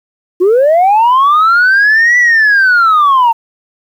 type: linear two-way sweep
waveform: sine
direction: up then down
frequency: 343 to 1975.5 to 895 Hz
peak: -3 dBFS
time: 0.4-3.33 s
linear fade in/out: 20 ms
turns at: 2.18 s
effects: tanh soft clip ceiling -3 dBFS + 7-bit